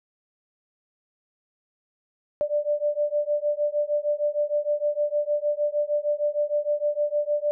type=beating tone pair; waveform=sine; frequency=587.3 / 593.8 Hz; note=D5 / D5; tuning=0 / +19 cents; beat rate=6.5 Hz; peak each=-25 dBFS; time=2.41-7.51 s; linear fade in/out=0 ms; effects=none